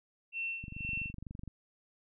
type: tone with tremolo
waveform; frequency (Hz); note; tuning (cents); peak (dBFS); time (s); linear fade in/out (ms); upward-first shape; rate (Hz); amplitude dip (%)
sine; 2700; E7; +41; -33; 0.32-1.13; 50; sine; 2; 90
type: click train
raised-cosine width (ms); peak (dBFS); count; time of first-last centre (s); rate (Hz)
5; -31; 21; 0.64-1.477; 23.9
effects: none